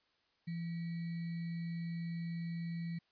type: tone with sample-and-hold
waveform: sine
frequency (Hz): 168.3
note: E3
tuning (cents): +36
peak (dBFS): -37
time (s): 0.47-2.99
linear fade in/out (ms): 10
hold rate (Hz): 2100
effects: white hiss -75 dBFS RMS until 3.11 s + resampled to 11025 Hz